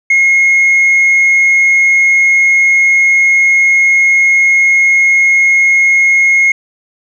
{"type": "tone with tanh clipping", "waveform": "sine", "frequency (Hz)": 2156, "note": "C#7", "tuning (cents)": -49, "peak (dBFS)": -6, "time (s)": [0.1, 6.52], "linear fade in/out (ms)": 5, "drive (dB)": 1, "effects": []}